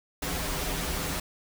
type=noise with comb filter; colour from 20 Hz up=pink; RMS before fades=-31 dBFS; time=0.22-1.2 s; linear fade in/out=5 ms; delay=8.9 ms; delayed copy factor=-0.8; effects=none